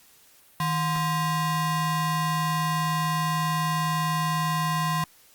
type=ring-modulated tone; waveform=square; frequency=440 Hz; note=A4; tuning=in tune; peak=-21 dBFS; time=0.6-5.04 s; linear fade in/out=2 ms; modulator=599 Hz; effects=white hiss -56 dBFS RMS until 5.34 s + Opus 48 kbps